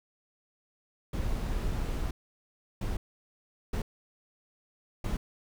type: noise bursts at uneven times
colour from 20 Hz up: brown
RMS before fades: -31 dBFS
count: 4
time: 1.13-2.11 / 2.81-2.97 / 3.73-3.82 / 5.04-5.17 s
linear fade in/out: 5 ms
effects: none